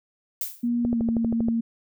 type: noise with exponential decay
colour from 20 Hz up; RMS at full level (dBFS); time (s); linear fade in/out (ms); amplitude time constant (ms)
violet; -25; 0.41-0.68; 2; 57
type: tone with pitch glide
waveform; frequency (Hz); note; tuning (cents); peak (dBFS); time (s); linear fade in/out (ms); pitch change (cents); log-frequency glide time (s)
sine; 238.5 to 229.8; A#3 to A#3; +40 to -25; -21; 0.63-1.61; 10; -65; 0.92-0.98
type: click train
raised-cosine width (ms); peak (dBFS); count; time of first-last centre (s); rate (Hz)
2; -16; 9; 0.85-1.485; 12.6
effects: none